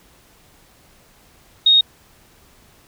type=tone; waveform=sine; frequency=3729 Hz; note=A#7; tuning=in tune; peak=-9 dBFS; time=1.66-1.81 s; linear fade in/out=5 ms; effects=pink hiss -52 dBFS RMS until 2.87 s